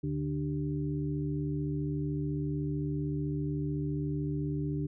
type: harmonic tone with a mistuned harmonic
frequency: 73.8 Hz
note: D2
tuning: 9 cents sharp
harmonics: 1 / 2 / 4 / 5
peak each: -41 / -32 / -35 / -41 dBFS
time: 0.03-4.87 s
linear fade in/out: 10 ms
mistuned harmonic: 5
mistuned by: +100 cents
effects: none